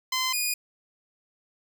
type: tone pair in turn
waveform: 10% pulse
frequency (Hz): 1032 / 2460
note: C6 / D#7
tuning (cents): -24 / -20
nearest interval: octave + minor third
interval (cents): 1504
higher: second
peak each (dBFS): -16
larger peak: neither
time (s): 0.12-0.33 / 0.33-0.54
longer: neither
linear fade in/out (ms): 5
effects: none